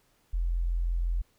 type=tone; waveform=sine; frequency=42.87 Hz; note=F1; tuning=31 cents flat; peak=-25 dBFS; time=0.33-1.22 s; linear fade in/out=10 ms; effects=pink hiss -68 dBFS RMS until 1.38 s